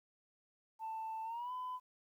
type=tone with pitch glide; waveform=sine; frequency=887 to 1007.2 Hz; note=A5 to B5; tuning=+14 to +34 cents; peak=-38 dBFS; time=0.79-1.8 s; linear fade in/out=50 ms; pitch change=+220 cents; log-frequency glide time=1.24-1.52 s; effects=tanh soft clip ceiling -37 dBFS + 12-bit